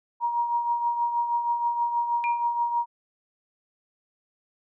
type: tone with tremolo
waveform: sine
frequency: 947 Hz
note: A#5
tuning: 27 cents sharp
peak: -20 dBFS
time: 0.2-2.86 s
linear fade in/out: 50 ms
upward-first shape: triangle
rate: 6.3 Hz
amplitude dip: 60%
type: tone with exponential decay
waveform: sine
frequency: 2400 Hz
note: D7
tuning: 37 cents sharp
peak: -26 dBFS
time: 2.24-2.47 s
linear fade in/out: 0 ms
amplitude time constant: 49 ms
effects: none